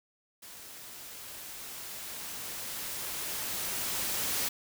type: noise with level ramp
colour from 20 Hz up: white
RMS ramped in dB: -48 to -31 dBFS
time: 0.42-4.49 s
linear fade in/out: 10 ms
effects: none